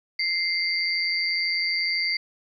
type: tone cluster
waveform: sine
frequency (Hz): 2094 / 4580 / 4752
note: C7 / D8 / D8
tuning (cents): +1 / -44 / +20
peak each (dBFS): -25 / -28 / -29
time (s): 0.19-2.17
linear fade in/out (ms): 5
effects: 10-bit